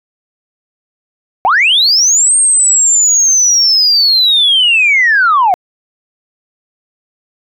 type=linear two-way sweep; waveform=sine; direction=up then down; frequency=698 to 8660 to 698 Hz; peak=-5 dBFS; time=1.45-5.54 s; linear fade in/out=0 ms; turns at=2.36 s; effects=tanh soft clip ceiling -2 dBFS